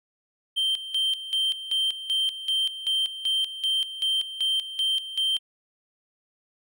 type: tone with tremolo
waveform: triangle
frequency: 3136 Hz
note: G7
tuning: in tune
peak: -20 dBFS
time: 0.56-5.39 s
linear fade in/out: 20 ms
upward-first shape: square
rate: 2.6 Hz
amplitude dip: 75%
effects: none